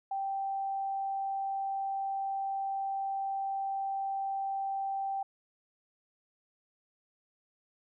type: tone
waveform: sine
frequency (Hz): 782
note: G5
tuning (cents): -4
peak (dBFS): -31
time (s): 0.11-5.23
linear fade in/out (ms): 5
effects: none